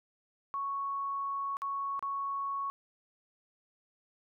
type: tone with dropouts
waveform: sine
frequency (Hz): 1108.7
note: C#6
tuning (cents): 0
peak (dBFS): -32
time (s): 0.54-2.7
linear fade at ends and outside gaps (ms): 0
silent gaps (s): 1.569-1.619 / 1.993-2.026
effects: none